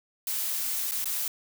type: noise with dropouts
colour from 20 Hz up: blue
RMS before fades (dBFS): -30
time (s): 0.27-1.28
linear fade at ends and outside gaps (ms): 2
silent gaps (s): 0.912-0.918 / 1.044-1.056
effects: none